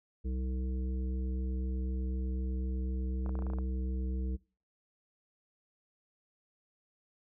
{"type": "harmonic tone", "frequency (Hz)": 64, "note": "C2", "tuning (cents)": -38, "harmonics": [1, 3, 5, 7], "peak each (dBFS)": [-32, -42, -46, -49], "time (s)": [0.24, 4.37], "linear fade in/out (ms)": 20}
{"type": "clicks", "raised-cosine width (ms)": 1, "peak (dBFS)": -30, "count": 9, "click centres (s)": [3.262, 3.293, 3.354, 3.39, 3.423, 3.467, 3.501, 3.535, 3.586]}
{"effects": ["noise-tail reverb RT60 0.4 s tail -23 dB re dry"]}